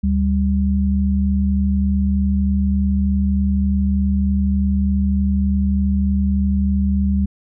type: tone pair together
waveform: sine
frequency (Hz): 73.87 / 197.2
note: D2 / G3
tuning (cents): +11 / +11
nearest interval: octave + perfect fourth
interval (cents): 1700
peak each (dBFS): -17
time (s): 0.03-7.26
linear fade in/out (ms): 10
effects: none